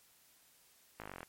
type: slowing click train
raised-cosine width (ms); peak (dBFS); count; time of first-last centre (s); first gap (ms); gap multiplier
0.5; -29; 12; 1-1.231; 18; 1.03
effects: white hiss -66 dBFS RMS until 1.28 s + MP3 64 kbps